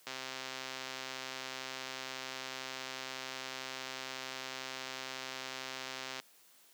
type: click train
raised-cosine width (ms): 0.2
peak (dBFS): -23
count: 804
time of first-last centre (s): 0.07-6.2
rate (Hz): 131
effects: white hiss -63 dBFS RMS until 6.73 s + high-pass 200 Hz 12 dB/octave